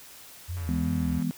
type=tone with vibrato; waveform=sine; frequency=82 Hz; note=E2; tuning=9 cents flat; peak=-30 dBFS; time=0.48-1.2 s; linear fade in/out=20 ms; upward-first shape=sine; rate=2.8 Hz; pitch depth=160 cents each way
type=click train; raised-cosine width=0.5 ms; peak=-33 dBFS; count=94; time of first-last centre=0.57-1.225 s; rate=142 Hz
type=chord; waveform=sine; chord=E major; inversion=none; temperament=just; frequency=164.81 / 206 / 247.2 Hz; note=E3 / G#3 / B3; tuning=0 / -14 / +2 cents; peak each=-29 / -32 / -29 dBFS; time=0.69-1.31 s; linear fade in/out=0 ms
effects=white hiss -48 dBFS RMS until 1.37 s